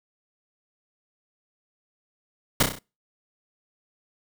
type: noise with echo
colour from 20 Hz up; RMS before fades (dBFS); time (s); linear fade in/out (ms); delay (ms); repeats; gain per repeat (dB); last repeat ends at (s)
pink; -18; 2.6-2.63; 5; 32; 5; -5; 2.79
effects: noise-tail reverb RT60 0.3 s tail -26 dB re dry